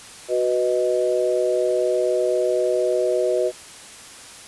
sine chord, B major, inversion second, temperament equal, 370 / 493.9 / 622.3 Hz, F#4 / B4 / D#5, 0 / 0 / 0 cents, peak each -22 dBFS, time 0.28-3.52 s, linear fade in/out 50 ms, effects white hiss -41 dBFS RMS until 4.47 s + resampled to 24000 Hz

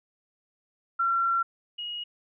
sine tone pair in turn, 1363 / 2888 Hz, F6 / F#7, -43 / -43 cents, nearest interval octave + minor second, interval 1300 cents, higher second, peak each -22 / -32 dBFS, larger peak first, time 0.99-1.43 / 1.78-2.04 s, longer first, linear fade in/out 10 ms, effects none

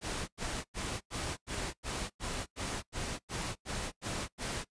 pink noise bursts, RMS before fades -37 dBFS, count 13, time 0.01-4.648 s, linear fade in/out 50 ms, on 270 ms, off 94 ms, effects noise-tail reverb RT60 0.1 s tail -20 dB re dry + resampled to 22050 Hz

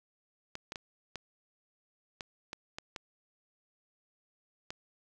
clicks, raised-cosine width 0.2 ms, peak -22 dBFS, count 9, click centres 0.554 / 0.721 / 0.758 / 1.157 / 2.208 / 2.531 / 2.785 / 2.962 / 4.705 s, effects none

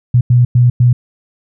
sine tone bursts at uneven times, 122.5 Hz, B2, 14 cents flat, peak -5 dBFS, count 4, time 0.14-0.21 / 0.3-0.45 / 0.55-0.7 / 0.8-0.93 s, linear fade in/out 5 ms, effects none

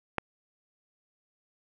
click, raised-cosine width 0.5 ms, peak -12 dBFS, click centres 0.183 s, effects none

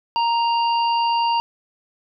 harmonic tone, 932.3 Hz, A#5, in tune, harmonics 1 / 3 / 5, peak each -17 / -27 / -31 dBFS, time 0.16-1.4 s, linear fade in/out 0 ms, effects none

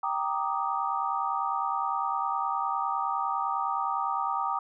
sine chord, Eb major seventh, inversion first, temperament equal, 784 / 932.3 / 1174.7 / 1244.5 Hz, G5 / Bb5 / D6 / Eb6, 0 / 0 / 0 / 0 cents, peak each -32 dBFS, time 0.03-4.59 s, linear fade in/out 5 ms, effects none

